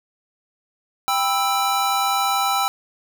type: chord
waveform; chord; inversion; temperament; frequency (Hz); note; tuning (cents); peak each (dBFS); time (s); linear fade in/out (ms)
square; E minor; first; just; 791.1 / 988.9 / 1318.5; G5 / B5 / E6; +16 / +2 / 0; -22 / -28 / -23; 1.08-2.68; 0
effects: none